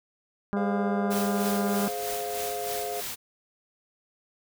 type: harmonic tone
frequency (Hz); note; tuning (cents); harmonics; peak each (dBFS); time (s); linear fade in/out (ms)
201.3; G3; +46; 1 / 2 / 3 / 4 / 5 / 6 / 7 / 8; -26 / -33 / -37 / -39 / -40 / -40 / -41 / -45; 0.53-1.88; 0
type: chord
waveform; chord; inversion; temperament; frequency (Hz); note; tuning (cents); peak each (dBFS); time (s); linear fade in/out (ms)
triangle; F minor; first; just; 419.1 / 523.8 / 698.5; Ab4 / C5 / F5; +16 / +2 / 0; -33 / -36 / -31; 0.56-3.01; 10
type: noise with tremolo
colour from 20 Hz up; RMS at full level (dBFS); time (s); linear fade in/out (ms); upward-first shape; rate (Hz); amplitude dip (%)
white; -34; 1.1-3.16; 20; sine; 3.2; 50
effects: none